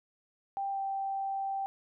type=tone with pitch glide; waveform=sine; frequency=788 to 781.7 Hz; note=G5 to G5; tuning=+9 to -5 cents; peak=-31 dBFS; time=0.57-1.66 s; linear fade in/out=0 ms; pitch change=-14 cents; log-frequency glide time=0.71-0.79 s; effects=none